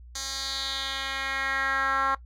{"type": "tone with band-pass filter sweep", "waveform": "10% pulse", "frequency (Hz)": 270, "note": "C#4", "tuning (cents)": -45, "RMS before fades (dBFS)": -29, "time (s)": [0.15, 2.15], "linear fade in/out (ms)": 5, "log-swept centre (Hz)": [5800, 1200], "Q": 2.7, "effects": ["noise-tail reverb RT60 0.1 s tail -18 dB re dry", "added 60 Hz sine -44 dBFS peak until 2.25 s"]}